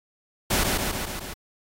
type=noise with echo; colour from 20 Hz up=pink; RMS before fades=-22 dBFS; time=0.5-0.64 s; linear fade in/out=10 ms; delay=140 ms; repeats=5; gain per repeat=-3 dB; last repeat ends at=1.34 s; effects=AAC 48 kbps